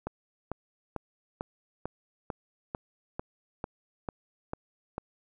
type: click train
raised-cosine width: 1 ms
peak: -19 dBFS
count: 12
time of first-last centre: 0.07-4.981 s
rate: 2.24 Hz
effects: none